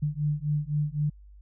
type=beating tone pair; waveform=sine; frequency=146.83 / 150.73 Hz; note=D3 / D3; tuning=0 / +45 cents; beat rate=3.9 Hz; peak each=-28 dBFS; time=0.02-1.1 s; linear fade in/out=10 ms; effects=added 50 Hz sine -47 dBFS peak until 1.41 s